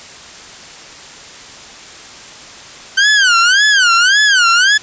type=tone with vibrato; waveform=sawtooth; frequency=1528 Hz; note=G6; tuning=45 cents flat; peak=-4 dBFS; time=2.97-4.78 s; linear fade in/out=10 ms; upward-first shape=sine; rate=1.8 Hz; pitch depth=200 cents each way; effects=white hiss -34 dBFS RMS until 4.82 s + resampled to 16000 Hz